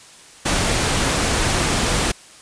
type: noise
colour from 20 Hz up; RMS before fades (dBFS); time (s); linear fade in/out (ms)
pink; -19; 0.45-2.12; 10
effects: white hiss -44 dBFS RMS until 2.41 s + resampled to 22050 Hz